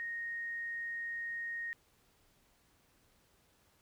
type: tone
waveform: sine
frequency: 1862 Hz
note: A#6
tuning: 2 cents flat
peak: -37 dBFS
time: 0-1.73 s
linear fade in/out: 0 ms
effects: pink hiss -70 dBFS RMS until 3.81 s